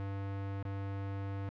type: tone with dropouts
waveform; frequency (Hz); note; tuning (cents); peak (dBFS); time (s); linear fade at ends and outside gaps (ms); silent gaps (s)
square; 98.5; G2; +9; -37; 0-1.49; 0; 0.627-0.652
effects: low-pass 2000 Hz 12 dB/octave